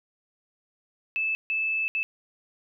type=tone bursts at uneven times; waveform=sine; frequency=2622 Hz; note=E7; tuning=10 cents flat; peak=-24 dBFS; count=3; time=1.16-1.35 / 1.5-1.88 / 1.95-2.03 s; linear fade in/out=0 ms; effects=none